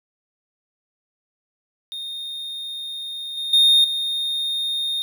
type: tone with level steps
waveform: triangle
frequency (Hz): 3679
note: A#7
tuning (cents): -24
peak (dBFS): -27 / -23 / -10 / -20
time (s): 1.92-5.02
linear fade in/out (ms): 0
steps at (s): 3.37 / 3.53 / 3.84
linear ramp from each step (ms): 5
effects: 8-bit